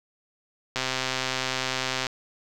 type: click train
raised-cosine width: 0.2 ms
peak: -9 dBFS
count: 171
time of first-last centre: 0.76-2.068 s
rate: 130 Hz
effects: none